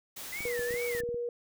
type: noise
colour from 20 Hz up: white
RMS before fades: -42 dBFS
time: 0.16-1.01 s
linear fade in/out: 10 ms
type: tone with vibrato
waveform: sine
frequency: 1977 Hz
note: B6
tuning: 1 cent sharp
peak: -36 dBFS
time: 0.32-1.02 s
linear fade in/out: 10 ms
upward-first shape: sine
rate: 2.4 Hz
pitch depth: 240 cents each way
type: clicks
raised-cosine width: 3 ms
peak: -32 dBFS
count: 10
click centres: 0.406 / 0.455 / 0.593 / 0.708 / 0.741 / 0.95 / 1.003 / 1.036 / 1.09 / 1.144 s
type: tone with pitch glide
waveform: sine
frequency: 482.7 to 478 Hz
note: B4 to A#4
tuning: -40 to +43 cents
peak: -31 dBFS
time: 0.45-1.29 s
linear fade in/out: 2 ms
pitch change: -17 cents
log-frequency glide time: 0.88-0.94 s
effects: none